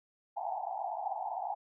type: band-pass noise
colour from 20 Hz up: white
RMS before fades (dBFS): -37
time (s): 0.36-1.55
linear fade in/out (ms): 20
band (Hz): 690 to 880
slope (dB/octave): 96
effects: none